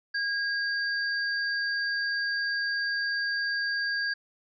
sine tone pair together, 1632 / 4651 Hz, G#6 / D8, -31 / -18 cents, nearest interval octave + tritone, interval 1813 cents, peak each -27 / -34 dBFS, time 0.14-4.14 s, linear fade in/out 10 ms, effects none

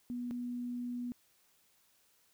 sine tone pair in turn, 243.9 / 243.9 Hz, B3 / B3, -21 / -21 cents, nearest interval unison, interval 0 cents, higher neither, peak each -36 / -36 dBFS, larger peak neither, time 0.1-0.31 / 0.31-1.12 s, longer second, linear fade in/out 0 ms, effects white hiss -70 dBFS RMS until 2.33 s

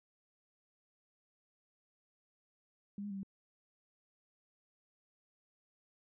sine tone with pitch steps, 201.8 / 205.5 / 196.1 / 194.4 Hz, G#3 / G#3 / G3 / G3, -49 / -18 / +1 / -14 cents, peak -39 dBFS, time 2.98-3.232 s, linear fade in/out 2 ms, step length 63 ms, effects none

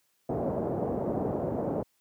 white low-pass noise, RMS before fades -30 dBFS, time 0.29-1.83 s, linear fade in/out 5 ms, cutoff 630 Hz, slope 24 dB/octave, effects white hiss -72 dBFS RMS until 2 s + high-pass 100 Hz 12 dB/octave

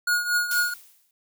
square tone with tremolo, 1441 Hz, F#6, 46 cents flat, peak -19 dBFS, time 0.07-0.74 s, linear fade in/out 5 ms, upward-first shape triangle, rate 4.3 Hz, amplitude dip 75%
blue noise with exponential decay, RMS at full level -29 dBFS, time 0.51-1.11 s, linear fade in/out 2 ms, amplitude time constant 130 ms
effects none

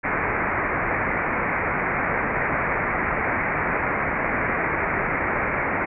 white low-pass noise, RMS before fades -24 dBFS, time 0.03-5.86 s, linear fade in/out 20 ms, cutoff 2300 Hz, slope 96 dB/octave, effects none

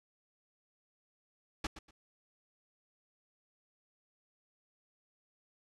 pink noise with echo, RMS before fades -35 dBFS, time 1.64-1.67 s, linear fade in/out 5 ms, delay 120 ms, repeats 2, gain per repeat -13 dB, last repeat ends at 1.91 s, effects low-pass 6000 Hz 12 dB/octave

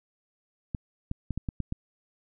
clicks, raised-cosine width 5 ms, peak -18 dBFS, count 7, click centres 0.748 / 1.114 / 1.307 / 1.376 / 1.488 / 1.603 / 1.724 s, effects none

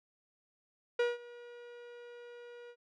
45% pulse tone with ADSR envelope, 480 Hz, B4, 49 cents flat, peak -26 dBFS, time 0.99-2.76 s, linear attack 6 ms, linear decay 180 ms, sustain -22 dB, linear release 63 ms, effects low-pass 3000 Hz 12 dB/octave

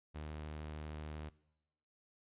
sawtooth tone with vibrato, 76.4 Hz, D#2, 31 cents flat, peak -39 dBFS, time 0.14-1.3 s, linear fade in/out 20 ms, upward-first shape triangle, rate 13 Hz, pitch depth 14 cents each way, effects noise-tail reverb RT60 0.9 s tail -21 dB re dry + resampled to 8000 Hz

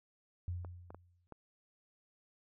sine tone with exponential decay, 88.3 Hz, F2, 20 cents sharp, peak -34 dBFS, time 0.48-1.27 s, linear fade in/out 0 ms, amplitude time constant 170 ms
clicks, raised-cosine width 1 ms, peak -35 dBFS, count 4, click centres 0.648 / 0.905 / 0.946 / 1.323 s
effects none

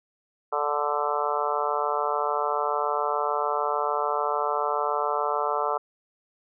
harmonic tone, 146.83 Hz, D3, in tune, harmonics 3 / 4 / 5 / 6 / 7 / 8 / 9, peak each -31 / -31 / -31 / -31 / -31 / -31 / -31 dBFS, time 0.52-5.78 s, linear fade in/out 10 ms, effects none

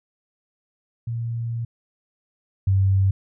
sine tone pair in turn, 116.5 / 96.53 Hz, A#2 / G2, -1 / -26 cents, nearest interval minor third, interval 325 cents, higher first, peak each -24 / -15 dBFS, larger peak second, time 1.07-1.65 / 2.67-3.11 s, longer first, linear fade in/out 5 ms, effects none

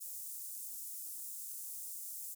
pink high-pass noise, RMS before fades -45 dBFS, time 0-2.35 s, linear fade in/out 20 ms, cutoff 8000 Hz, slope 24 dB/octave, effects none

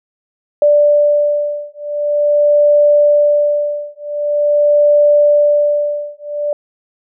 sine beating tone pair, 587.3 / 587.75 Hz, D5 / D5, 0 / +1 cents, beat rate 0.45 Hz, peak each -12 dBFS, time 0.62-6.53 s, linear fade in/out 2 ms, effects none

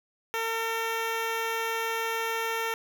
10% pulse tone with notch filter, 453.3 Hz, A#4, 48 cents flat, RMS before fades -30 dBFS, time 0.34-2.74 s, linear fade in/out 0 ms, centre 8200 Hz, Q 1.5, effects none

